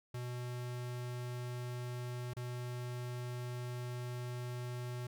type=tone with dropouts; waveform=square; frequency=123.1 Hz; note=B2; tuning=5 cents flat; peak=-40 dBFS; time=0.14-5.07 s; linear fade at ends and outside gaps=5 ms; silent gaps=2.335-2.366 s; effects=none